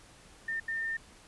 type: tone bursts at uneven times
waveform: sine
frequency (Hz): 1808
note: A6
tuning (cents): +47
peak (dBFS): -31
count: 2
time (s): 0.48-0.6 / 0.68-0.97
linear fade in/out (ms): 5
effects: pink hiss -56 dBFS RMS until 1.27 s + resampled to 24000 Hz